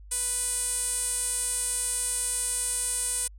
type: tone with band-pass filter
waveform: sawtooth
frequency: 493.9 Hz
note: B4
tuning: in tune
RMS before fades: -29 dBFS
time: 0.11-3.28 s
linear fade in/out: 10 ms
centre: 9100 Hz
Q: 7.5
effects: added 50 Hz sine -44 dBFS peak until 3.38 s